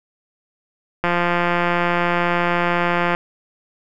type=click train; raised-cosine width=0.5 ms; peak=-4 dBFS; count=368; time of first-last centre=1.04-3.149 s; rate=174 Hz; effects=none